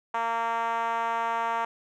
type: tone with band-pass filter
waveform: 5% pulse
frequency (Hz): 230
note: A#3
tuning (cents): -23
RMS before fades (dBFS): -28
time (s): 0.14-1.65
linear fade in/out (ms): 5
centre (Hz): 910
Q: 2.9
effects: none